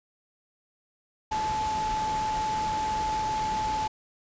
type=tone in noise; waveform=sine; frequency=866 Hz; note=A5; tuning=28 cents flat; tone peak=-26 dBFS; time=1.31-3.88 s; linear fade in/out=10 ms; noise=pink; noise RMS=-36 dBFS; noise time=1.31-3.88 s; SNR=+7 dB; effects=resampled to 16000 Hz